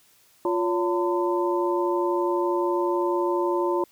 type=tone cluster; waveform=sine; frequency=351.4 / 564 / 903 / 1015 Hz; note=F4 / C#5 / A5 / B5; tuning=+11 / +30 / +45 / +47 cents; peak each=-23 / -29 / -29 / -30 dBFS; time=0.45-3.84 s; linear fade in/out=2 ms; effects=white hiss -59 dBFS RMS until 3.91 s